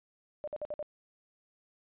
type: tone bursts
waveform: sine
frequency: 598 Hz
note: D5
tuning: 31 cents sharp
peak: -34 dBFS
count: 5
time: 0.44-0.827 s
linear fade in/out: 0 ms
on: 35 ms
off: 53 ms
effects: resampled to 8000 Hz